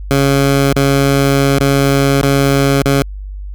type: tone with dropouts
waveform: 15% pulse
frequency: 138.59 Hz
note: C#3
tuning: in tune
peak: -3 dBFS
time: 0.11-3.02 s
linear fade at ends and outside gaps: 0 ms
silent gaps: 0.728-0.763 / 1.585-1.605 / 2.214-2.232 / 2.821-2.858 s
effects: added 49 Hz sine -23 dBFS peak until 3.54 s